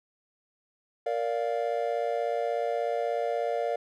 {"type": "chord", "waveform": "triangle", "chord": "Bb major", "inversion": "none", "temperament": "just", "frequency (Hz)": [466.2, 582.7, 699.2], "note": ["Bb4", "D5", "F5"], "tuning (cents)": [0, -14, 2], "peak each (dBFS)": -29, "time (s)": [1.06, 3.76], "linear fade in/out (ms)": 5, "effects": []}